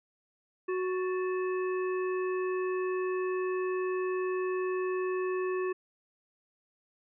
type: harmonic tone with a mistuned harmonic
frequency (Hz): 370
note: F#4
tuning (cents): 0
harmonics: 1 / 3 / 5 / 7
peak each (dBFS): -29 / -39 / -43 / -46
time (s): 0.68-5.73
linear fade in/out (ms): 10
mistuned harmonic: 5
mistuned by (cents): -84
effects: none